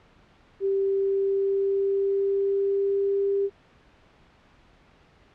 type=tone with pitch glide; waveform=sine; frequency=391.2 to 397.1 Hz; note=G4 to G4; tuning=-4 to +22 cents; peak=-21 dBFS; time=0.6-3.5 s; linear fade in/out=50 ms; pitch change=+26 cents; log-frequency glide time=0.85-3.33 s; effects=pink hiss -57 dBFS RMS until 5.34 s + low-pass 3000 Hz 12 dB/octave